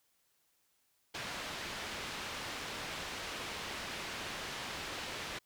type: low-pass noise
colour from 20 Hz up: white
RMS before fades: -42 dBFS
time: 1.14-5.39 s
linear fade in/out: 10 ms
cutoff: 3500 Hz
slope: 12 dB/octave
effects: white hiss -75 dBFS RMS until 5.45 s